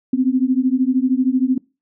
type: beating tone pair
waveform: sine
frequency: 252 / 265 Hz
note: B3 / C4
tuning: +35 / +22 cents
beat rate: 13 Hz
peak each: -17 dBFS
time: 0.13-1.58 s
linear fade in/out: 5 ms
effects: noise-tail reverb RT60 0.3 s tail -25 dB re dry